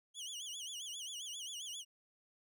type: tone with vibrato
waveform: 25% pulse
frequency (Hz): 3136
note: G7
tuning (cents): 0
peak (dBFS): -39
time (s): 0.14-1.85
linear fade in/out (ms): 50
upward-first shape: sine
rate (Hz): 7.5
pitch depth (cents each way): 170
effects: none